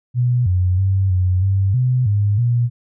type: tone with pitch steps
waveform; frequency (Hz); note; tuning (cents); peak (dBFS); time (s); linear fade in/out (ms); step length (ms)
sine; 123 / 91.1 / 96.2 / 91.6 / 97.1 / 126.5 / 102.6 / 119.9; B2 / F#2 / G2 / F#2 / G2 / B2 / G#2 / A#2; -7 / -26 / -32 / -17 / -16 / +42 / -21 / +49; -13; 0.14-2.7; 50; 320
effects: none